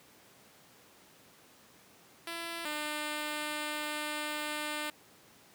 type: tone pair in turn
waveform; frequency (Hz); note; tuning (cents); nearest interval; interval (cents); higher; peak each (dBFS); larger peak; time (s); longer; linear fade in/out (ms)
5% pulse; 336.1 / 300.6; E4 / D4; +34 / +40; major second; 194; first; -26 / -23; second; 2.27-2.65 / 2.65-4.9; second; 2
effects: pink hiss -59 dBFS RMS until 5.54 s + high-pass 150 Hz 12 dB/octave